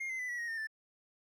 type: tone with pitch steps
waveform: triangle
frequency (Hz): 2127 / 2062 / 1998.4 / 1937 / 1877.5 / 1819.9 / 1764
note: C7 / C7 / B6 / B6 / A#6 / A#6 / A6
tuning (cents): +28 / -26 / +20 / -34 / +12 / -42 / +4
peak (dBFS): -34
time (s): 0-0.672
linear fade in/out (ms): 10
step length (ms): 96
effects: none